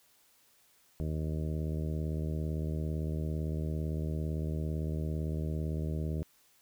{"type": "harmonic tone", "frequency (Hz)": 77.78, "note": "D#2", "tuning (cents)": 0, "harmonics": [1, 2, 3, 4, 5, 6, 7, 8], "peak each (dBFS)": [-34, -35, -43, -44, -45, -49, -51, -50], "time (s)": [1, 6.23], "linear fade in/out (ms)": 0, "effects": ["white hiss -66 dBFS RMS until 6.61 s"]}